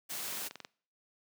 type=noise; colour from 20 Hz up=white; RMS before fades=-39 dBFS; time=0.09-0.49 s; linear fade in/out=20 ms
type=click train; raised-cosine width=0.2 ms; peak=-26 dBFS; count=9; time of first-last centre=0.28-0.649 s; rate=21.7 Hz
effects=noise-tail reverb RT60 0.5 s tail -23 dB re dry + high-pass 150 Hz 12 dB/octave